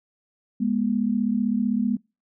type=tone pair together; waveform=sine; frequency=207.1 / 242.8 Hz; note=G#3 / B3; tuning=-5 / -29 cents; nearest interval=minor third; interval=276 cents; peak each=-23 dBFS; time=0.6-1.97 s; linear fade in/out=10 ms; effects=noise-tail reverb RT60 0.3 s tail -26 dB re dry